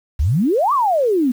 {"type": "exponential two-way sweep", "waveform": "sine", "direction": "up then down", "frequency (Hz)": [61.74, 1200, 235.2], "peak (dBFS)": -13, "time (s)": [0.19, 1.32], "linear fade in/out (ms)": 10, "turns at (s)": 0.73, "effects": ["7-bit"]}